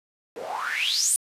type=noise with band-pass filter sweep; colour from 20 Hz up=white; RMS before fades=-26 dBFS; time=0.36-1.16 s; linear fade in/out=0 ms; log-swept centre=410 to 10000 Hz; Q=10; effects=resampled to 32000 Hz